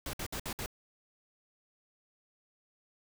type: noise bursts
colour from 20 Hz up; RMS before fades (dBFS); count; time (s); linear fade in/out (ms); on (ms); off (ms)
pink; -38; 5; 0.06-0.661; 2; 73; 59
effects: none